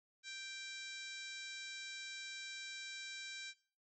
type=harmonic tone with a mistuned harmonic; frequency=784 Hz; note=G5; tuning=in tune; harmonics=2 / 3 / 4 / 5 / 6 / 7 / 8 / 9 / 10; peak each=-52 / -52 / -58 / -51 / -60 / -57 / -59 / -59 / -65 dBFS; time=0.23-3.54 s; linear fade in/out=50 ms; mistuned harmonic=4; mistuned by=+16 cents; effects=noise-tail reverb RT60 0.4 s tail -17 dB re dry